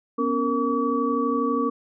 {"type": "tone cluster", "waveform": "sine", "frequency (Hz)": [245.7, 278, 462.5, 1141], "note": ["B3", "C#4", "A#4", "C#6"], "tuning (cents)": [-9, 5, -14, 50], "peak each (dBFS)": -26, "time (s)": [0.18, 1.7], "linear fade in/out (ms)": 10, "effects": []}